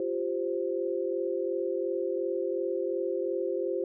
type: chord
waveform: sine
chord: F suspended second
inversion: none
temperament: equal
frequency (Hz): 349.2 / 392 / 523.3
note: F4 / G4 / C5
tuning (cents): 0 / 0 / 0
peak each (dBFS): -32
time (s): 0-3.84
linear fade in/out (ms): 2
effects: none